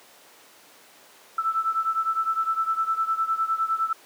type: beating tone pair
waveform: sine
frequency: 1318.5 / 1328.3 Hz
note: E6 / E6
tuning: 0 / +13 cents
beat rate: 9.8 Hz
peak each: -24 / -27 dBFS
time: 1.38-3.93 s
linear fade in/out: 5 ms
effects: pink hiss -51 dBFS RMS until 4.05 s + high-pass 400 Hz 12 dB/octave